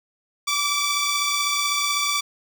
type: beating tone pair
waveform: 10% pulse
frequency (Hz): 1156 / 1172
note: D6 / D6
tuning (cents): -28 / -4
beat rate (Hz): 16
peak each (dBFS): -13 / -20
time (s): 0.47-2.21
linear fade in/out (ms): 10
effects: none